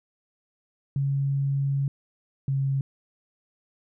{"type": "tone pair in turn", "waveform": "sine", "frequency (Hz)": [138.59, 136.37], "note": ["C#3", "C#3"], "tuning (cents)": [0, -28], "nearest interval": "unison", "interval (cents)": 28, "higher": "first", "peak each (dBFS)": -22, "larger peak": "neither", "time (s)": [[0.96, 1.88], [2.48, 2.81]], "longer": "first", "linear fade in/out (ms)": 2, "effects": []}